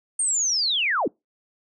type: linear sweep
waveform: sine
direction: down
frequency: 8860 to 210.3 Hz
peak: -20 dBFS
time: 0.19-1.08 s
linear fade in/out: 5 ms
effects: noise-tail reverb RT60 0.2 s tail -26 dB re dry